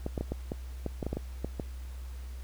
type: clicks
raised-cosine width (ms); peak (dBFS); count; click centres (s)
2; -19; 12; 0.064 / 0.178 / 0.21 / 0.32 / 0.519 / 0.863 / 1.028 / 1.066 / 1.13 / 1.17 / 1.446 / 1.598
effects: added 63 Hz sine -38 dBFS peak until 2.43 s + pink hiss -56 dBFS RMS until 2.43 s